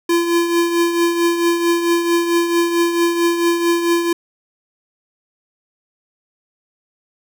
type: tone with tremolo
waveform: square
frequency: 341.1 Hz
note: F4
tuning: 41 cents flat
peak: -12 dBFS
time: 0.09-4.13 s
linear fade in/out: 5 ms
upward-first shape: triangle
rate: 4.5 Hz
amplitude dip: 60%
effects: none